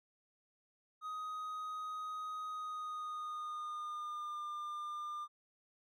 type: tone with pitch glide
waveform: triangle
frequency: 1253 to 1199.9 Hz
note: D#6 to D6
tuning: +12 to +37 cents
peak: -38 dBFS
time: 1.01-5.28 s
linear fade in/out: 50 ms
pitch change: -75 cents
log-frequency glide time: 2.48-4.43 s
effects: none

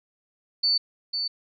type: tone with echo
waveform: sine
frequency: 4500 Hz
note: C#8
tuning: 25 cents sharp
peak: -19 dBFS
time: 0.63-0.78 s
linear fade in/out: 10 ms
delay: 500 ms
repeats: 1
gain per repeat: -6 dB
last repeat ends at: 1.28 s
effects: none

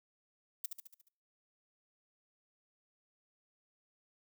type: noise with echo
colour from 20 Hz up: violet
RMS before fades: -36 dBFS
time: 0.64-0.66 s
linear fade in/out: 5 ms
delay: 71 ms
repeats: 6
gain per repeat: -5 dB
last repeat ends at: 1.086 s
effects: noise-tail reverb RT60 0.6 s tail -26 dB re dry

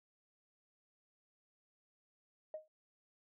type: tone with exponential decay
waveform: sine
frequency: 622.3 Hz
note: D#5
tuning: in tune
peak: -37 dBFS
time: 2.54-2.68 s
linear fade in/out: 2 ms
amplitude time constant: 30 ms
effects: tanh soft clip ceiling -33 dBFS

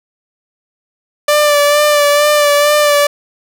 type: tone with vibrato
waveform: sawtooth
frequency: 587.3 Hz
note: D5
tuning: in tune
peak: -4 dBFS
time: 1.28-3.07 s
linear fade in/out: 5 ms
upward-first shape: sine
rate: 2.2 Hz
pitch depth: 28 cents each way
effects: none

